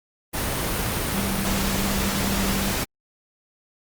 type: tone in noise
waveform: sine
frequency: 196 Hz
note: G3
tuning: in tune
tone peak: -26 dBFS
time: 1.13-2.74 s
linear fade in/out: 20 ms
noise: pink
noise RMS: -25 dBFS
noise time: 0.33-2.85 s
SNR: -4 dB
effects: Opus 32 kbps